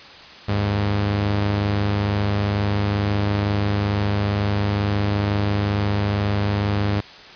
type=tone pair together; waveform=sawtooth; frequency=76.78 / 102.2 Hz; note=D#2 / G#2; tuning=-22 / -27 cents; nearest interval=perfect fourth; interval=495 cents; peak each=-26 / -15 dBFS; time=0.48-7.01 s; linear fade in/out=10 ms; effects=white hiss -41 dBFS RMS until 7.35 s + resampled to 11025 Hz